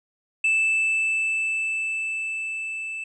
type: tone with level ramp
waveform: triangle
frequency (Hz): 2637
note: E7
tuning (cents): 0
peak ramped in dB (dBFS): -16 to -28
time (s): 0.44-3.04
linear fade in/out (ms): 5
effects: resampled to 22050 Hz